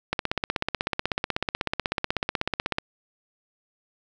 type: click train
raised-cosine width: 0.3 ms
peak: -8 dBFS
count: 44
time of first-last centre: 0.13-2.784 s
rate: 16.2 Hz
effects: none